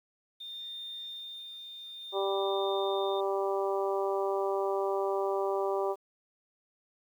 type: tone with tremolo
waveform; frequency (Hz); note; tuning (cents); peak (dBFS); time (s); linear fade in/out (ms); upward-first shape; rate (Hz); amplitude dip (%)
sine; 3627; A#7; -48; -38; 0.4-3.21; 10; sine; 0.57; 40
type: harmonic tone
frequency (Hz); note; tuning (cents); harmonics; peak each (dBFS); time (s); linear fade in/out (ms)
195.8; G3; -2; 2 / 3 / 4 / 5 / 6; -30 / -34 / -36 / -38 / -40; 2.12-5.96; 50
effects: 10-bit